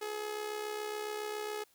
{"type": "tone with amplitude modulation", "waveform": "sawtooth", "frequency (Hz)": 423.2, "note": "G#4", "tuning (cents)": 33, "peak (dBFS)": -30, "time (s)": [0.01, 1.64], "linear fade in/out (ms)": 10, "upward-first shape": "sine", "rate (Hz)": 67.2, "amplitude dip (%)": 55, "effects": ["white hiss -68 dBFS RMS until 1.74 s"]}